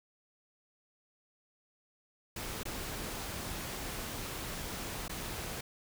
pink noise with dropouts, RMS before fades -40 dBFS, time 2.36-5.61 s, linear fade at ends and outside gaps 5 ms, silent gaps 2.633-2.653 / 5.081-5.094 s, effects none

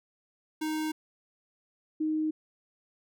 square / sine tone pair in turn, 311.1 / 311.1 Hz, D#4 / D#4, 0 / 0 cents, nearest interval unison, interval 0 cents, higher neither, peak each -30 / -26 dBFS, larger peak second, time 0.61-0.92 / 2-2.31 s, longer neither, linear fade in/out 10 ms, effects none

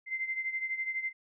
sine beating tone pair, 2077 / 2089 Hz, C7 / C7, -13 / -3 cents, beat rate 12 Hz, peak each -33 / -38 dBFS, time 0.06-1.13 s, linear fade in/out 50 ms, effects none

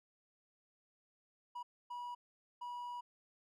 triangle tone bursts at uneven times, 971 Hz, B5, 30 cents flat, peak -40 dBFS, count 3, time 1.55-1.63 / 1.9-2.15 / 2.61-3.01 s, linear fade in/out 10 ms, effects none

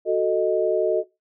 sine chord, D# diminished, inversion first, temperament equal with one note detuned, 370 / 441.5 / 622.3 Hz, F#4 / A4 / D#5, 0 / +6 / 0 cents, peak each -22 dBFS, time 0.05-1.04 s, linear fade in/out 50 ms, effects noise-tail reverb RT60 0.2 s tail -18 dB re dry

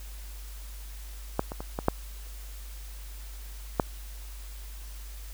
clicks, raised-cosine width 1 ms, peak -10 / -21 / -22 / -16 / -7 / -7 dBFS, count 6, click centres 1.394 / 1.519 / 1.605 / 1.789 / 1.884 / 3.798 s, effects added 50 Hz sine -39 dBFS peak until 5.33 s + white hiss -50 dBFS RMS until 5.33 s

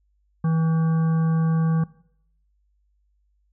harmonic tone with a mistuned harmonic, 162.1 Hz, E3, 29 cents flat, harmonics 1 / 3 / 5 / 7 / 9 / 10, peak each -18 / -37 / -39 / -37 / -48 / -45 dBFS, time 0.44-1.84 s, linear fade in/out 5 ms, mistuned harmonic 10, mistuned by -48 cents, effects noise-tail reverb RT60 0.7 s tail -20 dB re dry + added 50 Hz sine -63 dBFS peak until 3.52 s

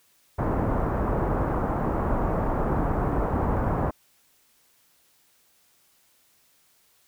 pink low-pass noise, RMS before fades -25 dBFS, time 0.38-3.91 s, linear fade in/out 10 ms, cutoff 1200 Hz, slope 24 dB/octave, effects white hiss -63 dBFS RMS until 7.07 s

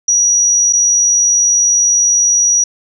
sine tone with dropouts, 5800 Hz, F#8, 35 cents flat, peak -8 dBFS, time 0.08-2.64 s, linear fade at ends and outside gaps 5 ms, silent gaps 0.727-0.732 s, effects none

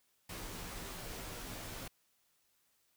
pink noise with comb filter, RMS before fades -45 dBFS, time 0.29-1.88 s, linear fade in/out 5 ms, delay 14 ms, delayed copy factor -0.6, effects white hiss -75 dBFS RMS until 2.96 s

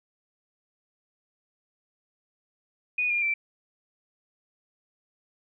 sine tone with pitch steps, 2472 / 2409 / 2340 Hz, D#7 / D7 / D7, -12 / +43 / -7 cents, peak -23 dBFS, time 2.98-3.34 s, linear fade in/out 5 ms, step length 120 ms, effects none

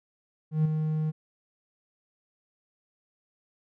triangle tone with ADSR envelope, 155.56 Hz, D#3, in tune, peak -16 dBFS, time 0.51-1.12 s, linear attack 140 ms, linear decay 10 ms, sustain -7 dB, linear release 29 ms, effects tanh soft clip ceiling -13 dBFS

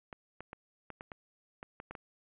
clicks, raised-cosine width 0.5 ms, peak -28 dBFS, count 10, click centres 0.128 / 0.406 / 0.531 / 0.903 / 1.009 / 1.118 / 1.629 / 1.801 / 1.91 / 1.952 s, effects resampled to 8000 Hz + 9-bit

